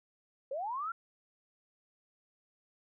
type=linear sweep; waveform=sine; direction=up; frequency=509 to 1396.9 Hz; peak=-34 dBFS; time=0.51-0.92 s; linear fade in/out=5 ms; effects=none